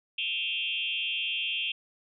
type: tone with frequency modulation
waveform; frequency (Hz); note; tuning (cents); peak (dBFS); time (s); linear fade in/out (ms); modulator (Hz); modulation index
sine; 2940; F#7; -12; -28; 0.18-1.72; 5; 172; 2.4
effects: none